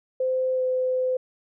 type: tone with pitch glide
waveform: sine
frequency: 516 to 511.3 Hz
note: C5 to C5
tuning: -24 to -40 cents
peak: -21 dBFS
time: 0.2-1.17 s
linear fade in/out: 5 ms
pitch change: -16 cents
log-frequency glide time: 0.54-0.62 s
effects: none